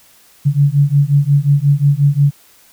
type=beating tone pair; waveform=sine; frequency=140 / 145.6 Hz; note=C#3 / D3; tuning=+18 / -15 cents; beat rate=5.6 Hz; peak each=-12 dBFS; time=0.45-2.31 s; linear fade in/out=20 ms; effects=white hiss -48 dBFS RMS until 2.72 s